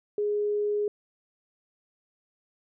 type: tone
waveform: sine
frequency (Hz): 415.3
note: G#4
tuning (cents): 0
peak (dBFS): -24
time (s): 0.18-0.88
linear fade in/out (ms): 2
effects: none